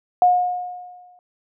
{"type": "tone with exponential decay", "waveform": "sine", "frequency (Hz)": 720, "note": "F#5", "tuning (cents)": -47, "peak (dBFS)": -9, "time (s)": [0.22, 1.19], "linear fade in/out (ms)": 1, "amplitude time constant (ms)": 210, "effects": []}